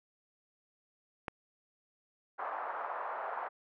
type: click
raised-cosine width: 0.5 ms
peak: -21 dBFS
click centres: 1.282 s
type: band-pass noise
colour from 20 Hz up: pink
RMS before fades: -39 dBFS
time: 2.38-3.49 s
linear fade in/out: 20 ms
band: 680 to 1300 Hz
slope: 24 dB/octave
effects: none